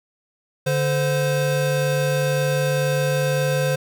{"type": "tone pair together", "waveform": "square", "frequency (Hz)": [145.5, 518.5], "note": ["D3", "C5"], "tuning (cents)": [-16, -16], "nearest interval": "octave + minor seventh", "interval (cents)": 2200, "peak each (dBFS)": -22, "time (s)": [0.66, 3.76], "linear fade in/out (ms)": 10, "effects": []}